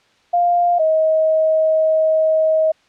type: tone pair in turn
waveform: sine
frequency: 700 / 632.8 Hz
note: F5 / D#5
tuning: +4 / +29 cents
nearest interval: major second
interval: 175 cents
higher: first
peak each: -12 dBFS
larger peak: neither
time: 0.33-0.79 / 0.79-2.72 s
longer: second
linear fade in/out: 10 ms
effects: white hiss -56 dBFS RMS until 2.88 s + low-pass 4000 Hz 12 dB/octave